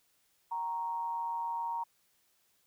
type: tone with amplitude modulation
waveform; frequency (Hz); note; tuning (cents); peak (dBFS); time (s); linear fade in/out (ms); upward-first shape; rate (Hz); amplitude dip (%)
sine; 932.3; A#5; 0; -30; 0.51-1.84; 10; sine; 167; 55
effects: white hiss -72 dBFS RMS until 2.66 s